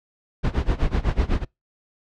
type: noise with tremolo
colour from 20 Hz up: brown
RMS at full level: -19 dBFS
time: 0.43-1.45 s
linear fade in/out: 20 ms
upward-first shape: sine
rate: 8 Hz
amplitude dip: 90%
effects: noise-tail reverb RT60 0.2 s tail -26 dB re dry + low-pass 4000 Hz 12 dB/octave